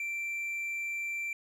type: tone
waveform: triangle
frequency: 2349 Hz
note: D7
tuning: in tune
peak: -31 dBFS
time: 0-1.33 s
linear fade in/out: 2 ms
effects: none